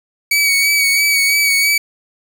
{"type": "tone with vibrato", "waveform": "sawtooth", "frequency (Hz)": 2260, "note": "C#7", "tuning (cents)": 33, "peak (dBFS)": -8, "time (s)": [0.31, 1.78], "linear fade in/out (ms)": 5, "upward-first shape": "sine", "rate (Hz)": 3, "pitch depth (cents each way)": 29, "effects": ["7-bit"]}